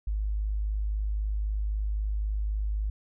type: tone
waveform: sine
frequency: 51.91 Hz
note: G#1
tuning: in tune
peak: -26 dBFS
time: 0.07-2.9 s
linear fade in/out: 5 ms
effects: none